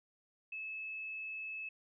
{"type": "tone", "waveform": "sine", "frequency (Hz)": 2600, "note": "E7", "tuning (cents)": -24, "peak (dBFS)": -40, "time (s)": [0.52, 1.69], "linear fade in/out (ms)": 5, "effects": []}